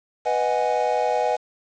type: chord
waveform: triangle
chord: G# minor seventh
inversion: first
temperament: equal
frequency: 493.9 / 622.3 / 740 / 830.6 Hz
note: B4 / D#5 / F#5 / G#5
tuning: 0 / 0 / 0 / 0 cents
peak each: -23 dBFS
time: 0.25-1.37 s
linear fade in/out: 20 ms
effects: resampled to 16000 Hz + 7-bit